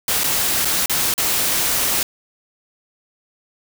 white noise with dropouts, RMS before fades -19 dBFS, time 0.08-2.03 s, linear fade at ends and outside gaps 2 ms, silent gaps 0.236-0.241 / 0.649-0.653 / 0.86-0.896 / 1.14-1.179 s, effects none

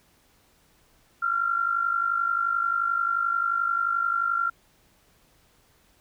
sine tone with amplitude modulation, 1378 Hz, F6, 24 cents flat, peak -19 dBFS, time 1.22-4.5 s, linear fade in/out 10 ms, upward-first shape sine, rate 51.4 Hz, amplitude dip 70%, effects pink hiss -62 dBFS RMS until 6 s

